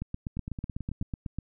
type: two click trains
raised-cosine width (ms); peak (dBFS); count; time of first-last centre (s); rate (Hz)
5; -23 / -20; 7 / 12; 0.37-1.025 / 0.02-1.386; 9.16 / 8.05
effects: none